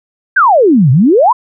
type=exponential two-way sweep; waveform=sine; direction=down then up; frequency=1659 to 120 to 1068 Hz; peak=-4 dBFS; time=0.36-1.33 s; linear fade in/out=10 ms; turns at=0.91 s; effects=none